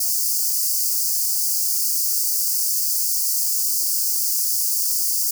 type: high-pass noise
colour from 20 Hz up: white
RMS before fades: -21 dBFS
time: 0-5.31 s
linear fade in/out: 5 ms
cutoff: 4600 Hz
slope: 96 dB/octave
effects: none